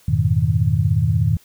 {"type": "chord", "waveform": "sine", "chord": "F half-diminished seventh", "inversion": "none", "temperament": "equal with one note detuned", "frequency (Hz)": [87.31, 103.83, 120.65, 155.56], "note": ["F2", "Ab2", "Cb3", "Eb3"], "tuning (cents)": [0, 0, -40, 0], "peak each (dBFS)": [-21, -19, -20, -20], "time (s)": [0.08, 1.37], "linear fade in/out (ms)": 5, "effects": ["white hiss -53 dBFS RMS until 1.44 s"]}